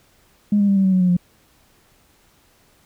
sine tone with pitch steps, 206.5 / 202 / 197.63 / 193.34 / 189.14 / 185.04 / 181.02 / 177.09 Hz, G#3 / G#3 / G3 / G3 / F#3 / F#3 / F#3 / F3, -10 / -48 / +14 / -24 / +38 / 0 / -38 / +24 cents, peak -12 dBFS, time 0.52-1.168 s, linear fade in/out 5 ms, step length 81 ms, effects tanh soft clip ceiling -8 dBFS + pink hiss -57 dBFS RMS until 2.85 s

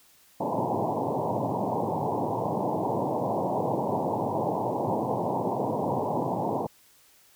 white band-pass noise, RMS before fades -28 dBFS, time 0.4-6.67 s, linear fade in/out 10 ms, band 100 to 980 Hz, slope 96 dB/octave, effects white hiss -59 dBFS RMS until 7.35 s

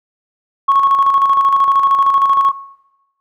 sine tone with tremolo, 1100 Hz, C#6, 14 cents flat, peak -6 dBFS, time 0.68-2.52 s, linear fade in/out 10 ms, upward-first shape square, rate 13 Hz, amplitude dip 45%, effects noise-tail reverb RT60 1.0 s tail -21 dB re dry + tanh soft clip ceiling -3 dBFS

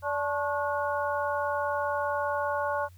harmonic tone with a mistuned harmonic, 290 Hz, D4, 22 cents flat, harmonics 2 / 3 / 4 / 5, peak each -30 / -32 / -33 / -34 dBFS, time 0.02-2.89 s, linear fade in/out 50 ms, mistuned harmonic 4, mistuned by -100 cents, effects added 89 Hz sine -49 dBFS peak until 2.97 s + white hiss -64 dBFS RMS until 2.97 s

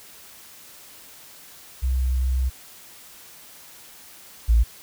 sine tone pair in turn, 64.1 / 56.92 Hz, C2 / A#1, -35 / -41 cents, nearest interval major second, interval 206 cents, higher first, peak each -19 / -13 dBFS, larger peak second, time 1.82-2.5 / 4.48-4.64 s, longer first, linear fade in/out 20 ms, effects white hiss -46 dBFS RMS until 4.82 s

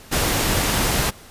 pink noise, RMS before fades -20 dBFS, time 0.11-1.11 s, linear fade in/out 20 ms, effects pink hiss -44 dBFS RMS until 1.3 s + resampled to 32000 Hz

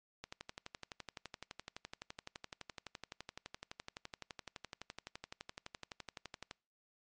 click train, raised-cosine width 0.2 ms, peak -27 dBFS, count 75, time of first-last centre 0.24-6.511 s, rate 11.8 Hz, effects noise-tail reverb RT60 0.4 s tail -26 dB re dry + MP3 48 kbps

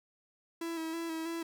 45% pulse tone with vibrato, 328 Hz, E4, 9 cents flat, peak -35 dBFS, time 0.61-1.43 s, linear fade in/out 5 ms, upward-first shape square, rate 3.1 Hz, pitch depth 27 cents each way, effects none

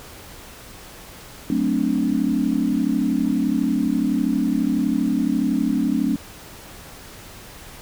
sine chord, D dominant seventh, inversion first, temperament equal, 185 / 220 / 261.6 / 293.7 Hz, F#3 / A3 / C4 / D4, 0 / 0 / 0 / 0 cents, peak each -26 / -23 / -22 / -23 dBFS, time 1.5-6.16 s, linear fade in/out 2 ms, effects pink hiss -41 dBFS RMS until 7.81 s

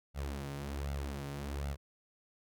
sawtooth tone with flanger, 70.2 Hz, C#2, 22 cents sharp, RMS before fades -39 dBFS, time 0.14-1.77 s, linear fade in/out 50 ms, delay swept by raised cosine 1.4 to 6.7 ms, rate 1.3 Hz, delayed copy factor +0.7, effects none

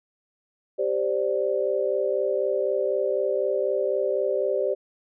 sine chord, G suspended fourth, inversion none, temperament equal, 392 / 523.3 / 587.3 Hz, G4 / C5 / D5, 0 / 0 / 0 cents, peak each -26 dBFS, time 0.78-4.75 s, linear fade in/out 20 ms, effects none

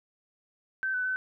sine tone with pitch steps, 1545 / 1501 / 1518 Hz, G6 / F#6 / F#6, -26 / +24 / +44 cents, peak -27 dBFS, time 0.83-1.16 s, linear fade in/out 0 ms, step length 110 ms, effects none

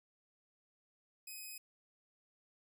5% pulse tone, 2523 Hz, D#7, 23 cents sharp, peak -37 dBFS, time 1.27-1.58 s, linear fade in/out 5 ms, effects none

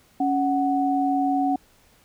sine tone pair together, 278.1 / 742.4 Hz, C#4 / F#5, +6 / +6 cents, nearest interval octave + perfect fourth, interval 1700 cents, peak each -22 dBFS, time 0.2-1.56 s, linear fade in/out 5 ms, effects pink hiss -58 dBFS RMS until 2.04 s

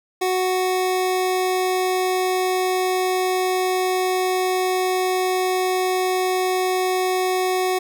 25% pulse tone, 370 Hz, F#4, in tune, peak -15 dBFS, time 0.21-7.79 s, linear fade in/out 10 ms, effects none

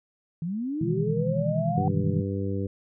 sine linear sweep, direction up, 155.56 to 765 Hz, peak -27 dBFS, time 0.42-1.88 s, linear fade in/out 2 ms
sine chord, E major seventh, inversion second, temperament just, 123.61 / 154.51 / 164.81 / 206 Hz, B2 / D#3 / E3 / G#3, +2 / -12 / 0 / -14 cents, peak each -31 / -29 / -28 / -33 dBFS, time 0.81-2.22 s, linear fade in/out 5 ms
harmonic tone, 98 Hz, G2, in tune, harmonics 1 / 2 / 3 / 4 / 5, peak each -29 / -32 / -34 / -35 / -36 dBFS, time 1.77-2.67 s, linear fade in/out 5 ms
effects none

